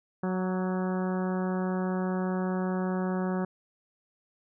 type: harmonic tone with a mistuned harmonic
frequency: 185 Hz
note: F#3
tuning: in tune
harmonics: 1 / 2 / 3 / 4 / 5 / 6 / 7 / 8 / 9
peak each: -28 / -34 / -38 / -40 / -42 / -44 / -45 / -46 / -47 dBFS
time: 0.23-3.45 s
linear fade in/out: 5 ms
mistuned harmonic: 6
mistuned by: +26 cents
effects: none